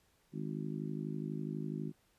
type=harmonic tone; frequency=52.1 Hz; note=G#1; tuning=6 cents sharp; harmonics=3 / 4 / 5 / 6 / 7; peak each=-40 / -42 / -44 / -46 / -47 dBFS; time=0.32-1.93 s; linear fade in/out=50 ms; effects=pink hiss -72 dBFS RMS until 2.18 s + resampled to 32000 Hz